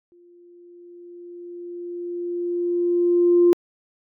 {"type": "tone with exponential growth", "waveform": "sine", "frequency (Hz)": 349.2, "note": "F4", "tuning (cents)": 0, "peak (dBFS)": -10, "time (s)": [0.12, 3.53], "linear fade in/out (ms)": 0, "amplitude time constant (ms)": 740, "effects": ["tanh soft clip ceiling -7 dBFS"]}